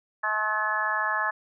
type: harmonic tone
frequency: 214.2 Hz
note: A3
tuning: 46 cents flat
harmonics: 3 / 4 / 5 / 6 / 7 / 8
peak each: -36 / -32 / -30 / -32 / -37 / -27 dBFS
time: 0.23-1.31 s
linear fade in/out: 10 ms
effects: none